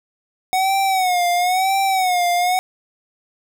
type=tone with vibrato; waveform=square; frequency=740 Hz; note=F#5; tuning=in tune; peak=-16 dBFS; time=0.53-2.59 s; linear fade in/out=0 ms; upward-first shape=sine; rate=0.99 Hz; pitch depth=94 cents each way; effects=none